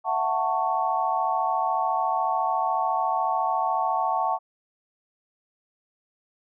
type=chord; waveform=sine; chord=F# minor seventh; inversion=third; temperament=just; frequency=666 / 740 / 888 / 1110 Hz; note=E5 / F#5 / A5 / C#6; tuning=+18 / 0 / +16 / +2 cents; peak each=-31 / -26 / -26 / -28 dBFS; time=0.04-4.39 s; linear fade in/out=50 ms; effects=none